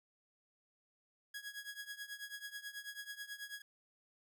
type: tone with tremolo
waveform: sawtooth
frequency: 1661.2 Hz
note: G#6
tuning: in tune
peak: -38 dBFS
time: 1.34-3.62 s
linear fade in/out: 5 ms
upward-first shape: triangle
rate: 9.2 Hz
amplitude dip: 90%
effects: none